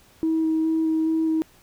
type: tone with vibrato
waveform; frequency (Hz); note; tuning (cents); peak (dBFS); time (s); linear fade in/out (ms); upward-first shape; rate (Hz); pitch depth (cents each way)
sine; 319.9; D#4; +48; -18; 0.23-1.42; 0; square; 2.4; 8
effects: tanh soft clip ceiling -15 dBFS + pink hiss -55 dBFS RMS until 1.62 s